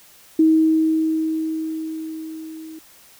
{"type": "tone with level ramp", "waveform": "sine", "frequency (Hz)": 318, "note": "D#4", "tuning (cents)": 38, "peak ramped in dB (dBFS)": [-10, -34], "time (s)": [0.39, 2.79], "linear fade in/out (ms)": 5, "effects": ["white hiss -49 dBFS RMS until 3.19 s"]}